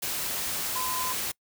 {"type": "tone in noise", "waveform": "sine", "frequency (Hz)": 1020, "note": "C6", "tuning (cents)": -44, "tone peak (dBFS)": -31, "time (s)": [0.75, 1.13], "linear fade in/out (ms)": 10, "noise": "white", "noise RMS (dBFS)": -31, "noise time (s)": [0.02, 1.32], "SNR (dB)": -3, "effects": ["noise-tail reverb RT60 0.1 s tail -25 dB re dry"]}